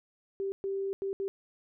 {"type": "tone bursts at uneven times", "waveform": "sine", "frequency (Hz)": 390.9, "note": "G4", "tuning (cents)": -5, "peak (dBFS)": -30, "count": 4, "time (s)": [[0.4, 0.52], [0.64, 0.93], [1.02, 1.13], [1.2, 1.28]], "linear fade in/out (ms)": 0, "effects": []}